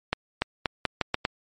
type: accelerating click train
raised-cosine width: 0.3 ms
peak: -7 dBFS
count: 7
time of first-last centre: 0.13-1.251 s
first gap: 290 ms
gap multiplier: 0.82
effects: MP3 48 kbps